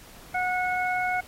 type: harmonic tone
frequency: 731 Hz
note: F#5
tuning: 21 cents flat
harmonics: 1 / 2 / 3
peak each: -26 / -30 / -30 dBFS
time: 0.34-1.21 s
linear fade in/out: 10 ms
effects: pink hiss -49 dBFS RMS until 1.27 s + AAC 48 kbps